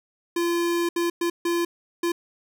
square tone bursts at uneven times, 342.9 Hz, F4, 32 cents flat, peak -22 dBFS, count 5, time 0.36-0.89 / 0.96-1.1 / 1.21-1.3 / 1.45-1.65 / 2.03-2.12 s, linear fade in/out 5 ms, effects 10-bit

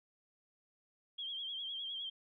sine tone with vibrato, 3238 Hz, G#7, 45 cents flat, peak -39 dBFS, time 1.18-2.1 s, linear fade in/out 10 ms, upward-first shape triangle, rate 9.8 Hz, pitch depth 77 cents each way, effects none

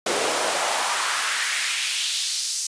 pink noise with high-pass filter sweep, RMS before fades -24 dBFS, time 0.06-2.67 s, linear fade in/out 5 ms, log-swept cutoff 390 to 6100 Hz, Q 1.8, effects resampled to 22050 Hz

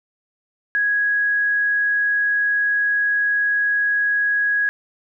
sine tone, 1661.2 Hz, G#6, in tune, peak -16 dBFS, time 0.75-4.69 s, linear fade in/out 0 ms, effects none

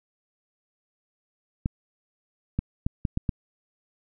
clicks, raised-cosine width 5 ms, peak -12 dBFS, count 6, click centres 1.659 / 2.59 / 2.865 / 3.052 / 3.174 / 3.292 s, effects none

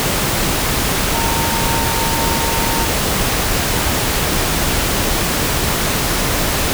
sine tone in noise, 915 Hz, A#5, 32 cents flat, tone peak -22 dBFS, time 1.14-2.86 s, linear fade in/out 0 ms, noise pink, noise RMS -17 dBFS, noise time 0-6.73 s, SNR -8 dB, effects none

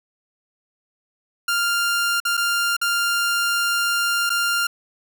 sawtooth tone with dropouts, 1396.9 Hz, F6, in tune, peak -15 dBFS, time 1.48-4.67 s, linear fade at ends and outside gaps 5 ms, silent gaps 2.202-2.251 / 2.37-2.375 / 2.767-2.814 / 4.295-4.301 s, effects none

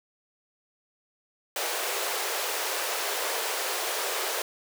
pink high-pass noise, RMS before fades -30 dBFS, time 1.56-4.42 s, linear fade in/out 2 ms, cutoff 390 Hz, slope 48 dB/octave, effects none

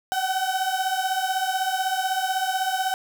35% pulse beating tone pair, 750 / 766 Hz, F#5 / G5, +23 / -40 cents, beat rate 16 Hz, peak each -24 dBFS, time 0.12-2.94 s, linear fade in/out 0 ms, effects none

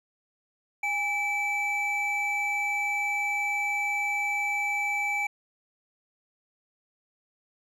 triangle tone pair together, 817.8 / 2313 Hz, G#5 / D7, -27 / -27 cents, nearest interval octave + tritone, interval 1800 cents, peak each -30 / -25 dBFS, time 0.83-5.27 s, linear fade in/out 5 ms, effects none

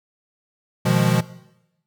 square chord, F half-diminished seventh, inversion second, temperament equal with one note detuned, 123.47 / 156.92 / 174.61 / 207.7 Hz, Cb3 / Eb3 / F3 / Ab3, 0 / +15 / 0 / 0 cents, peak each -21 / -23 / -20 / -25 dBFS, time 0.85-1.21 s, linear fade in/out 10 ms, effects noise-tail reverb RT60 0.9 s tail -18 dB re dry

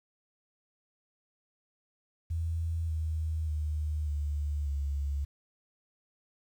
sine tone with pitch steps, 82.41 / 79.28 / 76.27 / 73.38 / 70.59 Hz, E2 / D#2 / D#2 / D2 / C#2, 0 / +33 / -34 / -1 / +32 cents, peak -29 dBFS, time 2.3-5.25 s, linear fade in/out 10 ms, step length 590 ms, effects 10-bit

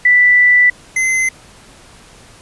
sine / square tone pair in turn, 1975.5 / 2058 Hz, B6 / C7, 0 / -29 cents, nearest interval minor second, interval 71 cents, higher second, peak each -6 / -13 dBFS, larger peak first, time 0.05-0.7 / 0.96-1.29 s, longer first, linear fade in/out 5 ms, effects pink hiss -42 dBFS RMS until 2.41 s + resampled to 24000 Hz

